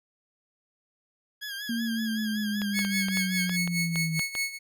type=tone with vibrato; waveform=20% pulse; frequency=1642 Hz; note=G#6; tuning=20 cents flat; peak=-29 dBFS; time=1.41-3.57 s; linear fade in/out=20 ms; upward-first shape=sine; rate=5.3 Hz; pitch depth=64 cents each way
type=linear sweep; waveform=sine; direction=down; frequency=233.1 to 158.9 Hz; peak=-27 dBFS; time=1.69-4.2 s; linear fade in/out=5 ms
type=clicks; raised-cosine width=0.3 ms; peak=-19 dBFS; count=10; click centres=2.618 / 2.791 / 2.849 / 3.085 / 3.172 / 3.495 / 3.676 / 3.958 / 4.194 / 4.352 s
type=tone with tremolo; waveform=sawtooth; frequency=2200 Hz; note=C#7; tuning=14 cents flat; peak=-22 dBFS; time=2.73-4.59 s; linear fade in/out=50 ms; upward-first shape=sine; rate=4.9 Hz; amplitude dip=80%
effects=none